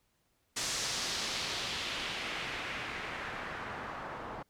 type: noise with low-pass filter sweep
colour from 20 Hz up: white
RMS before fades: -38 dBFS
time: 0.56-4.43 s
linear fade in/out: 10 ms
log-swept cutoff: 6700 to 1000 Hz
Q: 1.4
effects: pink hiss -75 dBFS RMS until 4.49 s